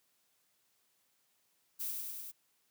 violet noise with echo, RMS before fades -38 dBFS, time 1.79-1.92 s, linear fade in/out 20 ms, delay 100 ms, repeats 4, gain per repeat -2 dB, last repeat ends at 2.32 s, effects white hiss -75 dBFS RMS until 2.7 s + high-pass 80 Hz 12 dB/octave

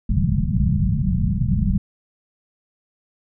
white low-pass noise, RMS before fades -19 dBFS, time 0.09-1.78 s, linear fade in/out 5 ms, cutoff 210 Hz, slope 96 dB/octave, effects none

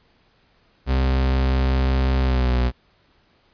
40% pulse tone with pitch glide, 65.41 to 62.02 Hz, C2 to B1, 0 to +8 cents, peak -16 dBFS, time 0.86-2.72 s, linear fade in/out 50 ms, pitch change -92 cents, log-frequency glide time 2.21-2.55 s, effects pink hiss -60 dBFS RMS until 3.53 s + resampled to 11025 Hz

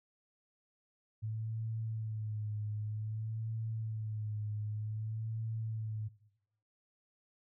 sine tone with vibrato, 108.7 Hz, A2, 21 cents flat, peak -35 dBFS, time 1.22-6.09 s, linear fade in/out 20 ms, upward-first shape sine, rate 0.53 Hz, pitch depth 50 cents each way, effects noise-tail reverb RT60 0.9 s tail -19 dB re dry

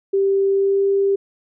sine tone with pitch glide, 392 to 395 Hz, G4 to G4, 0 to +13 cents, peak -14 dBFS, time 0.13-1.16 s, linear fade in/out 10 ms, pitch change +13 cents, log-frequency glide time 0.5-0.85 s, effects none

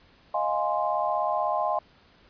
sine chord, F minor seventh, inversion third, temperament equal, 622.3 / 698.5 / 830.6 / 1046.5 Hz, Eb5 / F5 / Ab5 / C6, 0 / 0 / 0 / 0 cents, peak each -29 dBFS, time 0.34-1.79 s, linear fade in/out 5 ms, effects pink hiss -58 dBFS RMS until 2.29 s + resampled to 11025 Hz

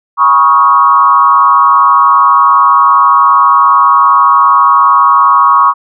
sine tone with frequency modulation, 1108.7 Hz, C#6, in tune, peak -3 dBFS, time 0.17-5.74 s, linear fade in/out 50 ms, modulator 140 Hz, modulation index 0.97, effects none

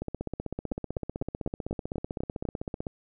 two click trains, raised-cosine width 2 ms, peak -19 / -17 dBFS, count 46 / 8, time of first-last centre 0.02-2.868 / 0.72-2.453 s, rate 15.8 / 4.04 Hz, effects none

